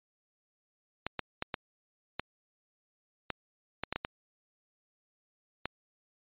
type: clicks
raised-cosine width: 0.3 ms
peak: -16 dBFS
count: 11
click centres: 1.066 / 1.193 / 1.424 / 1.542 / 2.196 / 3.303 / 3.836 / 3.926 / 3.96 / 4.049 / 5.656 s
effects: resampled to 8000 Hz